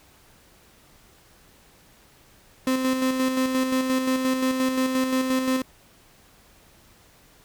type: tone with tremolo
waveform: 35% pulse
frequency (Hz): 259.7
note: C4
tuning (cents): -13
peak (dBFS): -18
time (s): 2.67-5.62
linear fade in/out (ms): 2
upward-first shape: square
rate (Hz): 5.7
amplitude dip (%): 40
effects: pink hiss -55 dBFS RMS until 7.44 s